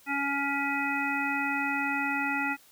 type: harmonic tone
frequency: 280.2 Hz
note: C#4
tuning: 19 cents sharp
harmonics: 1 / 3 / 5 / 7 / 9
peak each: -33 / -33 / -33 / -33 / -33 dBFS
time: 0.06-2.57 s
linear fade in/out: 50 ms
effects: white hiss -58 dBFS RMS until 2.71 s